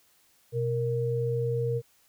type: tone pair together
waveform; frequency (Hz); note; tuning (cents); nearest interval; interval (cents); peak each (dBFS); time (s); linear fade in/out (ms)
sine; 124.52 / 466.2; B2 / A#4; +15 / 0; octave + major seventh; 2285; -28; 0.52-1.82; 50
effects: white hiss -64 dBFS RMS until 2.08 s